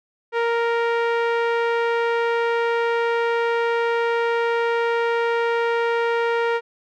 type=tone with low-pass filter; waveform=sawtooth; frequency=466.2 Hz; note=A#4; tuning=in tune; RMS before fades=-21 dBFS; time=0.32-6.61 s; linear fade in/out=50 ms; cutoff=2100 Hz; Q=1.1; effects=none